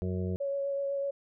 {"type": "harmonic tone", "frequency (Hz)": 91.9, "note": "F#2", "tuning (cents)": -11, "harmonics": [1, 2, 4, 5, 6, 7], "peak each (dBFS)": [-32, -34, -38, -41, -47, -47], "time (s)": [0.02, 0.36], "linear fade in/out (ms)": 0}
{"type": "tone with vibrato", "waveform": "sine", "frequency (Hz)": 557, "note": "C#5", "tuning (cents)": 8, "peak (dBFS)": -29, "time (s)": [0.4, 1.11], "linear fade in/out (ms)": 10, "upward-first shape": "triangle", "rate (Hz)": 8, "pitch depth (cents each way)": 15}
{"effects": []}